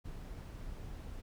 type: noise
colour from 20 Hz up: brown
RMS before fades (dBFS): -45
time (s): 0.04-1.22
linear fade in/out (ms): 20
effects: none